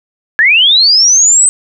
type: linear sweep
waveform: sine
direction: up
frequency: 1661.2 to 8240 Hz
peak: -4 dBFS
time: 0.39-1.49 s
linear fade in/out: 0 ms
effects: none